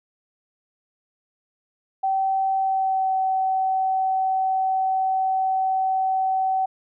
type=tone with pitch glide; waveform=sine; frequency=770 to 760.7 Hz; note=G5 to F#5; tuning=-31 to +48 cents; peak=-19 dBFS; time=2.03-6.66 s; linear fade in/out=10 ms; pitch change=-21 cents; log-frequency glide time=2.58-3.14 s; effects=none